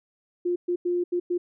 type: tone bursts at uneven times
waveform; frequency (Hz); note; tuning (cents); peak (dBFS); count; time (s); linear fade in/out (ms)
sine; 352.7; F4; +17; -22; 5; 0.45-0.56 / 0.68-0.76 / 0.85-1.04 / 1.12-1.2 / 1.3-1.38; 10
effects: none